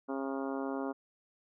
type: harmonic tone with a mistuned harmonic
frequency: 135.8 Hz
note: C#3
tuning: 35 cents flat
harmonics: 2 / 3 / 4 / 5 / 6 / 7 / 8 / 9 / 10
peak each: -36 / -40 / -42 / -44 / -46 / -47 / -48 / -49 / -50 dBFS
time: 0.08-0.93 s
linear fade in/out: 20 ms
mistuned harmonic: 10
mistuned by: +61 cents
effects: none